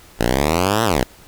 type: exponential two-way sweep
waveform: 5% pulse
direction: up then down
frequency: 54.6 to 117.4 to 54.6 Hz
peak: -4 dBFS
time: 0.19-1.04 s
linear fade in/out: 10 ms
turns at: 0.84 s
effects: pink hiss -46 dBFS RMS until 1.27 s